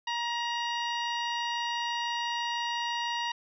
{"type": "harmonic tone", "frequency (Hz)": 946, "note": "A#5", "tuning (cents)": 25, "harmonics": [1, 2, 3, 4, 5, 6], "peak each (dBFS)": [-32, -36, -36, -40, -45, -47], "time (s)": [0.07, 3.32], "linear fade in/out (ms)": 5, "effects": []}